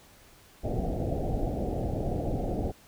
pink low-pass noise, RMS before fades -30 dBFS, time 0.63-2.72 s, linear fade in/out 20 ms, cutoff 780 Hz, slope 96 dB/octave, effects pink hiss -56 dBFS RMS until 2.87 s

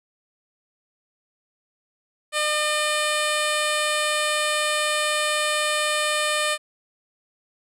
10% pulse tone with low-pass filter, 604 Hz, D5, 48 cents sharp, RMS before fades -23 dBFS, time 2.32-6.58 s, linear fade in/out 50 ms, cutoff 9500 Hz, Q 1.4, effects none

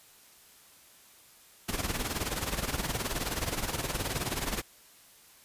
pink noise with tremolo, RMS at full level -30 dBFS, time 1.68-4.62 s, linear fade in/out 10 ms, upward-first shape sine, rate 19 Hz, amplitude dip 70%, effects white hiss -57 dBFS RMS until 5.44 s + resampled to 32000 Hz

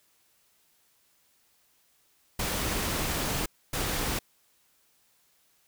pink noise bursts at uneven times, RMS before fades -30 dBFS, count 2, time 2.39-3.46 / 3.73-4.19 s, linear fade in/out 5 ms, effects white hiss -67 dBFS RMS until 5.67 s

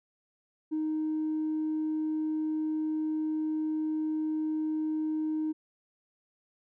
triangle tone with tanh clipping, 311.1 Hz, D#4, in tune, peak -28 dBFS, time 0.71-5.53 s, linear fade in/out 20 ms, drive 5 dB, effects none

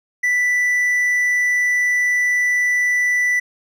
triangle tone, 1976 Hz, B6, in tune, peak -13 dBFS, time 0.23-3.4 s, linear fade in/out 10 ms, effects none

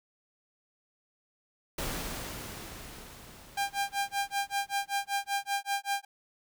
pink noise with exponential decay, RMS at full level -34 dBFS, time 1.78-5.56 s, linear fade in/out 5 ms, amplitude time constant 820 ms
sawtooth tone with tremolo, 799 Hz, G5, 33 cents sharp, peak -23 dBFS, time 3.57-6.05 s, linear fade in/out 5 ms, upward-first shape sine, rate 5.2 Hz, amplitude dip 100%
effects none

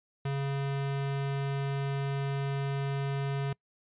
square tone, 138.59 Hz, C#3, in tune, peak -30 dBFS, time 0.25-3.53 s, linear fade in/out 5 ms, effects noise-tail reverb RT60 0.1 s tail -25 dB re dry + resampled to 8000 Hz

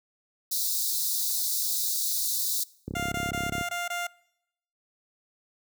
white high-pass noise, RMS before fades -28 dBFS, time 0.51-2.64 s, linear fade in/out 10 ms, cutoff 3700 Hz, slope 96 dB/octave
click train, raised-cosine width 3 ms, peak -20 dBFS, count 26, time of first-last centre 2.88-3.611 s, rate 34.2 Hz
15% pulse tone bursts, 700 Hz, F5, 4 cents sharp, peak -23 dBFS, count 6, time 2.95-4.07 s, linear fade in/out 5 ms, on 170 ms, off 20 ms
effects noise-tail reverb RT60 0.8 s tail -23 dB re dry + high-pass 60 Hz 12 dB/octave

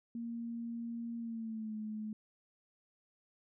sine tone with pitch glide, 233.1 to 215 Hz, A#3 to A3, 0 to -40 cents, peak -38 dBFS, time 0.15-2.13 s, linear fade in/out 2 ms, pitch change -140 cents, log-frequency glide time 1.18-1.75 s, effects none

